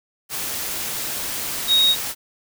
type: tone in noise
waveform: sine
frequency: 3768 Hz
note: A#7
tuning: 18 cents sharp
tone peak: -13 dBFS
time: 1.67-1.96 s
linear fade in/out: 50 ms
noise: white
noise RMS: -27 dBFS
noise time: 0.29-2.15 s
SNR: +11 dB
effects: none